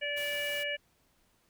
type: harmonic tone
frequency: 580 Hz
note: D5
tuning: 22 cents flat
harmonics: 1 / 3 / 4 / 5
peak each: -37 / -37 / -37 / -37 dBFS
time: 0.01-0.77 s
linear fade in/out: 20 ms
type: noise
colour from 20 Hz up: white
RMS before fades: -45 dBFS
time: 0.16-0.64 s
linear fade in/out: 20 ms
effects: pink hiss -70 dBFS RMS until 1.49 s